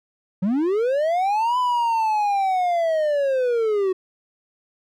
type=linear two-way sweep; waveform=triangle; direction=up then down; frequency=174.61 to 1008 to 367.2 Hz; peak=-16 dBFS; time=0.42-3.93 s; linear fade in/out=10 ms; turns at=1.58 s; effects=none

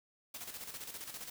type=noise with tremolo; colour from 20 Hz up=white; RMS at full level=-44 dBFS; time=0.34-1.3 s; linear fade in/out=5 ms; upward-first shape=square; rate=15 Hz; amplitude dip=55%; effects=none

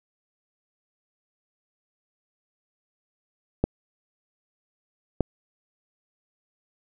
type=clicks; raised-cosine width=2 ms; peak=-7 dBFS; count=2; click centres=3.64 / 5.207 s; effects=none

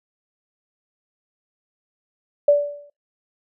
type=tone with exponential decay; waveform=sine; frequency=580 Hz; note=D5; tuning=22 cents flat; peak=-8 dBFS; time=2.48-2.9 s; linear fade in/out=5 ms; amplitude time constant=91 ms; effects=noise-tail reverb RT60 0.2 s tail -25 dB re dry

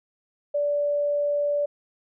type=tone; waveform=sine; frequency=581 Hz; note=D5; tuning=19 cents flat; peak=-21 dBFS; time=0.54-1.66 s; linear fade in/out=10 ms; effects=none

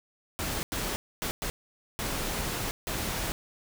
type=noise bursts at uneven times; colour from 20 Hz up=pink; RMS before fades=-32 dBFS; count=6; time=0.39-0.63 / 0.72-0.96 / 1.22-1.31 / 1.42-1.5 / 1.99-2.71 / 2.87-3.32 s; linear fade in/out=0 ms; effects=none

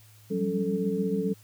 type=tone cluster; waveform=sine; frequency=177.8 / 193.4 / 200.4 / 278.1 / 440.1 Hz; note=F3 / G3 / G3 / C#4 / A4; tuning=+31 / -23 / +38 / +6 / 0 cents; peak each=-32 / -29 / -38 / -34 / -29 dBFS; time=0.3-1.34 s; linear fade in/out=20 ms; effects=added 107 Hz sine -53 dBFS peak until 1.43 s + white hiss -58 dBFS RMS until 1.43 s

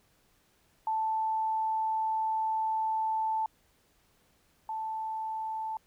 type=tone pair in turn; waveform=sine; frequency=880 / 880 Hz; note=A5 / A5; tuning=0 / 0 cents; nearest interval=unison; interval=0 cents; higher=neither; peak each=-27 / -32 dBFS; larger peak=first; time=0.87-3.46 / 4.69-5.77 s; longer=first; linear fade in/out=2 ms; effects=pink hiss -68 dBFS RMS until 5.86 s

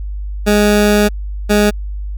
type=tone pair in turn; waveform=20% pulse; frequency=207.7 / 207.7 Hz; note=G#3 / G#3; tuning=0 / 0 cents; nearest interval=unison; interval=0 cents; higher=neither; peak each=-4 dBFS; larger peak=neither; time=0.46-1.09 / 1.49-1.71 s; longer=first; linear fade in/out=20 ms; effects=added 50 Hz sine -20 dBFS peak until 2.17 s

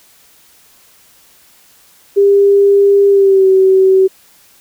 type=tone with pitch glide; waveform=sine; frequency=400 to 380.4 Hz; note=G4 to F#4; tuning=+35 to +48 cents; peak=-5 dBFS; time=2.16-4.08 s; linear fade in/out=20 ms; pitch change=-87 cents; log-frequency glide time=3.09-3.47 s; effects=white hiss -47 dBFS RMS until 4.6 s

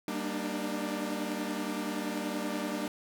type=chord; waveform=sawtooth; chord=Eb major seventh; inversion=first; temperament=equal with one note detuned; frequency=196 / 233.1 / 293.7 / 304.2 Hz; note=G3 / Bb3 / D4 / Eb4; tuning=0 / 0 / 0 / -39 cents; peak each=-34 dBFS; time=0.08-2.88 s; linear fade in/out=2 ms; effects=none

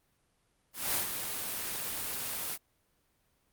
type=noise with ADSR envelope; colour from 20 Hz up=white; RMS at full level=-29 dBFS; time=0.73-2.58 s; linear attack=210 ms; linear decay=130 ms; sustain=-7 dB; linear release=44 ms; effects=pink hiss -73 dBFS RMS until 3.52 s + Opus 32 kbps

